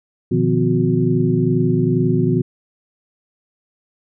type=tone cluster; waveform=sine; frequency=120.6 / 150.7 / 173 / 252.6 / 364.2 Hz; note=B2 / D3 / F3 / B3 / F#4; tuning=-41 / +45 / -16 / +39 / -27 cents; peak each=-20 dBFS; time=0.31-2.42 s; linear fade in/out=10 ms; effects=none